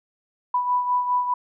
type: beating tone pair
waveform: sine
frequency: 987.8 / 992.7 Hz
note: B5 / B5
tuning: 0 / +9 cents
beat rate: 4.9 Hz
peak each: -20 / -28 dBFS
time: 0.54-1.34 s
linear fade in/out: 5 ms
effects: none